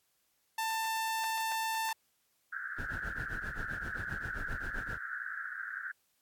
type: tone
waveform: sawtooth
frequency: 891 Hz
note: A5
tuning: 22 cents sharp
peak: -28 dBFS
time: 0.58-1.93 s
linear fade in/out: 5 ms
type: band-pass noise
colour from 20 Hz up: white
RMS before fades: -40 dBFS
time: 2.52-5.92 s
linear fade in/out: 10 ms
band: 1400 to 1700 Hz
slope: 96 dB/octave
type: noise with tremolo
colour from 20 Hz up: brown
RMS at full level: -38 dBFS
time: 2.78-4.99 s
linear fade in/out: 5 ms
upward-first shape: triangle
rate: 7.6 Hz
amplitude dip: 100%
effects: white hiss -75 dBFS RMS until 6.21 s + AAC 64 kbps

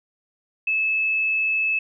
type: tone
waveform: sine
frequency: 2606 Hz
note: E7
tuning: 20 cents flat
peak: -19 dBFS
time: 0.67-1.79 s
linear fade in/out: 5 ms
effects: none

